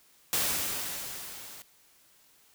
white noise with level ramp, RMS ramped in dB -27 to -47 dBFS, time 0.33-1.62 s, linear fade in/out 0 ms, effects white hiss -62 dBFS RMS until 2.54 s

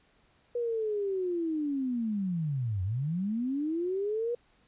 sine linear two-way sweep, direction down then up, 485.7 to 88.6 to 485.7 Hz, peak -28 dBFS, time 0.55-4.35 s, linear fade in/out 5 ms, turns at 2.83 s, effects pink hiss -66 dBFS RMS until 4.67 s + resampled to 8000 Hz

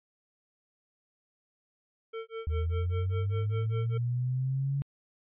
square tone with tremolo, 450.4 Hz, A4, 40 cents sharp, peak -35 dBFS, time 2.13-3.98 s, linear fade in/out 10 ms, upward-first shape sine, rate 5 Hz, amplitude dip 100%
sine linear sweep, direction up, 77.78 to 141 Hz, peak -27 dBFS, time 2.47-4.82 s, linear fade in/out 0 ms
effects resampled to 8000 Hz

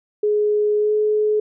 sine tone with pitch glide, 419.5 to 425.1 Hz, G#4 to G#4, +17 to +40 cents, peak -15 dBFS, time 0.23-1.4 s, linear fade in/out 5 ms, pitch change +23 cents, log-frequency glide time 0.78-0.93 s, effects none

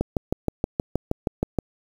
click train, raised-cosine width 2 ms, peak -8 dBFS, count 11, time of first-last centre 0.01-1.587 s, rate 6.34 Hz, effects 7-bit

